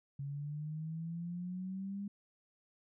sine exponential sweep, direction up, 138.59 to 203.2 Hz, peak -38 dBFS, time 0.19-2.08 s, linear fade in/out 5 ms, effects none

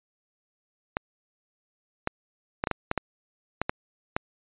clicks, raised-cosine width 0.5 ms, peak -10 dBFS, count 10, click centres 0.969 / 2.074 / 2.639 / 2.672 / 2.713 / 2.914 / 2.977 / 3.616 / 3.695 / 4.165 s, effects resampled to 8000 Hz

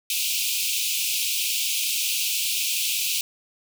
pink high-pass noise, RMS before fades -25 dBFS, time 0.1-3.21 s, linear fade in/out 2 ms, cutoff 2400 Hz, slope 96 dB/octave, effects none

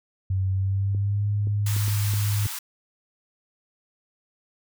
sine tone with pitch glide, 95 to 103 Hz, F#2 to G#2, +46 to -14 cents, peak -21 dBFS, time 0.3-2.47 s, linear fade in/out 5 ms, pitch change +140 cents, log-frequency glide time 0.51-1.27 s
clicks, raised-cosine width 3 ms, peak -25 dBFS, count 6, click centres 0.948 / 1.472 / 1.765 / 1.881 / 2.137 / 2.456 s
white high-pass noise, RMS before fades -33 dBFS, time 1.66-2.59 s, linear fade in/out 5 ms, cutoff 790 Hz, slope 96 dB/octave
effects none

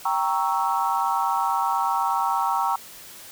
sine chord, G diminished seventh, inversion none, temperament equal, 784 / 932.3 / 1108.7 / 1318.5 Hz, G5 / Bb5 / Db6 / Fb6, 0 / 0 / 0 / 0 cents, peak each -26 / -24 / -27 / -28 dBFS, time 0.05-2.76 s, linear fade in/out 5 ms, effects white hiss -43 dBFS RMS until 3.31 s

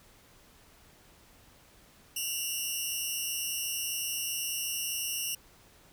10% pulse tone pair together, 2745 / 2908 Hz, F7 / F#7, -31 / -31 cents, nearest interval minor second, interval 100 cents, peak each -26 dBFS, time 2.16-5.35 s, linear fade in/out 5 ms, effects pink hiss -59 dBFS RMS until 5.92 s

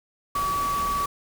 sine tone in noise, 1140 Hz, C#6, 48 cents sharp, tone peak -23 dBFS, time 0.35-1.06 s, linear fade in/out 5 ms, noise pink, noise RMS -34 dBFS, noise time 0.35-1.06 s, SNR +8 dB, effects none

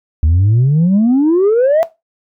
sine exponential sweep, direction up, 74.1 to 673 Hz, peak -6 dBFS, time 0.23-1.83 s, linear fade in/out 0 ms, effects noise-tail reverb RT60 0.2 s tail -17 dB re dry + tanh soft clip ceiling -6 dBFS

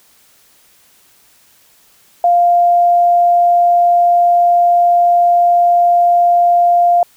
sine tone, 698.5 Hz, F5, in tune, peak -7 dBFS, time 2.24-7.03 s, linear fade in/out 2 ms, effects white hiss -50 dBFS RMS until 7.16 s

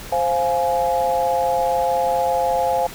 sine chord, F minor, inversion second, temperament just, 523.8 / 698.5 / 838.1 Hz, C5 / F5 / Ab5, +2 / 0 / +16 cents, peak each -21 dBFS, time 0.12-2.87 s, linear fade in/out 5 ms, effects pink hiss -36 dBFS RMS until 2.94 s

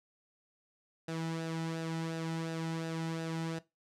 sawtooth tone with flanger, 163.3 Hz, E3, 16 cents flat, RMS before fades -37 dBFS, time 1.08-3.59 s, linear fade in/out 5 ms, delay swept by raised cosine 0.91 to 1.84 ms, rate 2.8 Hz, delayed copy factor -0.55, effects noise-tail reverb RT60 0.2 s tail -17 dB re dry + low-pass 8000 Hz 12 dB/octave

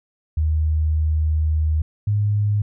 sine tone pair in turn, 77.78 / 103.82 Hz, D#2 / G#2, 0 / 0 cents, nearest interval perfect fourth, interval 500 cents, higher second, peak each -16 dBFS, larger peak neither, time 0.37-1.82 / 2.07-2.62 s, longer first, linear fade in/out 5 ms, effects none

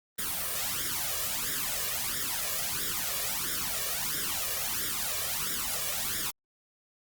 white noise with flanger, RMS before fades -32 dBFS, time 0.18-6.31 s, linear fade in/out 10 ms, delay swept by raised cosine 0.56 to 1.76 ms, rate 1.5 Hz, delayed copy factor +0.85, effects Opus 32 kbps

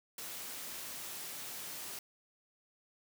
white high-pass noise, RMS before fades -44 dBFS, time 0.18-1.99 s, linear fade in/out 2 ms, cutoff 100 Hz, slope 12 dB/octave, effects none

